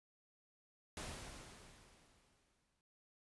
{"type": "noise with exponential decay", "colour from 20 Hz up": "pink", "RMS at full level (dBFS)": -45, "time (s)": [0.97, 2.81], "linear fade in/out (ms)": 1, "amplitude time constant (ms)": 400, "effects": ["noise-tail reverb RT60 0.6 s tail -25 dB re dry", "resampled to 24000 Hz"]}